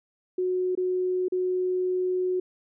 sine tone with dropouts, 366.6 Hz, F#4, 16 cents flat, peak -23 dBFS, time 0.38-2.4 s, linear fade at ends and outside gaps 5 ms, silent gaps 0.752-0.774 / 1.284-1.321 s, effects none

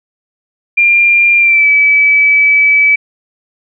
sine tone with pitch glide, 2392 to 2296 Hz, D7 to D7, +31 to -40 cents, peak -5 dBFS, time 0.77-2.96 s, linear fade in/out 10 ms, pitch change -71 cents, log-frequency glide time 1.38-1.68 s, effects none

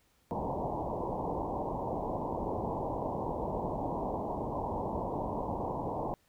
white low-pass noise, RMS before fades -35 dBFS, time 0.31-6.14 s, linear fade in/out 0 ms, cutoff 1000 Hz, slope 96 dB/octave, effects pink hiss -70 dBFS RMS until 6.28 s

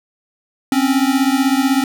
square beating tone pair, 261.6 / 277.6 Hz, C4 / C#4, 0 / +3 cents, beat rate 16 Hz, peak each -16 / -17 dBFS, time 0.72-1.84 s, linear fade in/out 2 ms, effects none

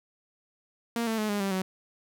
sawtooth tone with pitch steps, 233.1 / 223.2 / 213.8 / 204.7 / 196.01 / 187.7 Hz, A#3 / A3 / A3 / G#3 / G3 / F#3, 0 / +25 / -49 / -25 / 0 / +25 cents, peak -23 dBFS, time 0.96-1.62 s, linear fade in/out 2 ms, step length 110 ms, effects none

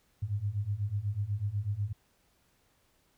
sine beating tone pair, 98 / 106.1 Hz, G2 / G#2, 0 / +38 cents, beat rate 8.1 Hz, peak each -34 / -32 dBFS, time 0.22-1.93 s, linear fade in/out 10 ms, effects pink hiss -70 dBFS RMS until 3.17 s

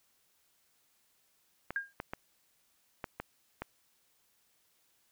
clicks, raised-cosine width 0.5 ms, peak -22 dBFS, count 6, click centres 1.706 / 2.001 / 2.135 / 3.042 / 3.2 / 3.62 s
sine tone with exponential decay, 1615 Hz, G#6, 49 cents flat, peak -27 dBFS, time 1.76-1.93 s, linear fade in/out 1 ms, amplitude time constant 35 ms
effects white hiss -72 dBFS RMS until 5.11 s

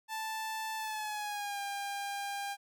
sawtooth tone with pitch glide, 880 to 802.3 Hz, A5 to G5, 0 to +40 cents, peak -32 dBFS, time 0.08-2.57 s, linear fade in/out 50 ms, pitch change -160 cents, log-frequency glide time 0.77-1.6 s, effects none

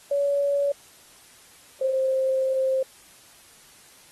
sine tone pair in turn, 566 / 527.3 Hz, C#5 / C5, +36 / +13 cents, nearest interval minor second, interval 123 cents, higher first, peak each -20 dBFS, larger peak neither, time 0.11-0.72 / 1.81-2.83 s, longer second, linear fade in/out 5 ms, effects white hiss -52 dBFS RMS until 4.11 s + AAC 32 kbps

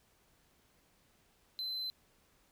triangle tone, 4061 Hz, B7, 48 cents sharp, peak -35 dBFS, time 1.59-1.9 s, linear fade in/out 0 ms, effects pink hiss -70 dBFS RMS until 2.51 s

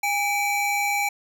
square tone pair together, 815.3 / 2306 Hz, G#5 / D7, -32 / -32 cents, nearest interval octave + tritone, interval 1800 cents, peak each -25 dBFS, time 0.03-1.09 s, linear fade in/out 5 ms, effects none

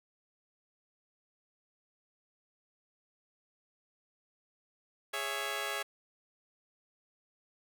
10% pulse chord, C# minor, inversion second, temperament just, 415.8 / 554.4 / 665.2 Hz, G#4 / C#5 / E5, +2 / 0 / +16 cents, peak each -31 dBFS, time 5.13-5.83 s, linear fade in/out 10 ms, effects none

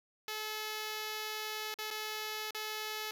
5% pulse tone with dropouts, 430.4 Hz, A4, 38 cents flat, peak -26 dBFS, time 0.28-3.11 s, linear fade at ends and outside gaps 2 ms, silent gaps 1.742-1.787 / 1.905-1.91 / 2.508-2.547 s, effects none

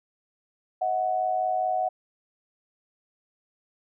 sine tone pair together, 635.2 / 740 Hz, D#5 / F#5, +36 / 0 cents, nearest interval minor third, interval 264 cents, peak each -29 / -24 dBFS, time 0.81-1.89 s, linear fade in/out 10 ms, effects none

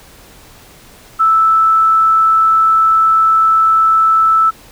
sine tone, 1316 Hz, E6, 3 cents flat, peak -7 dBFS, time 1.19-4.51 s, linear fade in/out 20 ms, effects pink hiss -41 dBFS RMS until 4.71 s

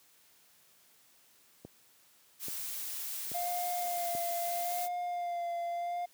click train, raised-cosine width 2 ms, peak -31 dBFS, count 4, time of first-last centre 1.65-4.15 s, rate 1.2 Hz
blue noise, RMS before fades -39 dBFS, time 2.39-4.89 s, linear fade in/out 50 ms
triangle tone with vibrato, 699 Hz, F5, 1 cent sharp, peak -31 dBFS, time 3.34-6.06 s, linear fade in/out 10 ms, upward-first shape sine, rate 0.78 Hz, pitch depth 27 cents each way
effects white hiss -64 dBFS RMS until 6.13 s + high-pass 100 Hz 12 dB/octave

